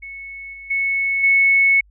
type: tone with level steps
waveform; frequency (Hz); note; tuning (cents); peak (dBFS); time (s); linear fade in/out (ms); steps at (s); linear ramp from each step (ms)
sine; 2204; C#7; -11; -31 / -34 / -17 / -11; 0.02-1.81; 10; 0.53 / 0.7 / 1.23; 10
effects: added 50 Hz sine -49 dBFS peak until 1.9 s